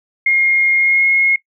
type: tone with pitch glide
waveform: sine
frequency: 2137 to 2159 Hz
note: C7 to C#7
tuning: +36 to -46 cents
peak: -10 dBFS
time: 0.26-1.36 s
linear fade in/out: 5 ms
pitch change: +18 cents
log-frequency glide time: 0.76-1.06 s
effects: noise-tail reverb RT60 0.1 s tail -18 dB re dry